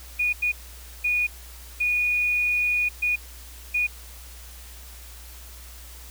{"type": "tone bursts at uneven times", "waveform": "sine", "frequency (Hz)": 2457, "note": "D#7", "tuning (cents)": -22, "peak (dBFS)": -20, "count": 6, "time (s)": [[0.19, 0.33], [0.42, 0.52], [1.04, 1.27], [1.8, 2.89], [3.02, 3.16], [3.74, 3.87]], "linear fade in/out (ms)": 10, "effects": ["added 60 Hz sine -42 dBFS peak until 6.1 s", "white hiss -46 dBFS RMS until 6.1 s"]}